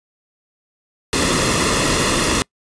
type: noise with comb filter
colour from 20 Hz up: pink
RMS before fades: -17 dBFS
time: 1.13-2.42 s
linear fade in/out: 0 ms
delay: 1.3 ms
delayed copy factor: -0.6
effects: noise-tail reverb RT60 0.1 s tail -26 dB re dry + resampled to 22050 Hz